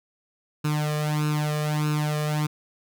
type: tone with flanger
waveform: sawtooth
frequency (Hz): 150.9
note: D3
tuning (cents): +47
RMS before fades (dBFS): -25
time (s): 0.64-2.47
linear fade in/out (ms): 10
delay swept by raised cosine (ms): 0.75 to 1.71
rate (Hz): 1.6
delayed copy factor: +0.8
effects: none